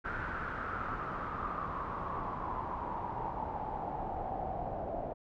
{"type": "noise with low-pass filter sweep", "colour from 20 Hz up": "pink", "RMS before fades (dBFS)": -38, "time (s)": [0.04, 5.14], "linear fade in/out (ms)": 20, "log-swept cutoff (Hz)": [1500, 680], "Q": 6.6, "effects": []}